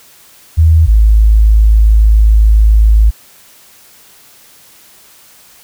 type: tone pair in turn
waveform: sine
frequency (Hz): 80.3 / 53.64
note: E2 / A1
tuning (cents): -45 / -43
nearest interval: perfect fifth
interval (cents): 698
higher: first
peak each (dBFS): -3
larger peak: neither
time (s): 0.57-0.87 / 0.87-3.11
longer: second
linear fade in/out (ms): 20
effects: white hiss -42 dBFS RMS until 5.63 s